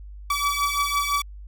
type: beating tone pair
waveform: sawtooth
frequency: 1144 / 1149.9 Hz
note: D6 / D6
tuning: -46 / -37 cents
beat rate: 5.9 Hz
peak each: -21 dBFS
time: 0.3-1.22 s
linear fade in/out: 5 ms
effects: added 50 Hz sine -37 dBFS peak until 1.47 s